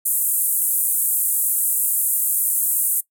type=band-pass noise; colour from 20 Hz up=white; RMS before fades=-20 dBFS; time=0.05-3.01 s; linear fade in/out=10 ms; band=8300 to 15000 Hz; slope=48 dB/octave; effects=noise-tail reverb RT60 0.1 s tail -20 dB re dry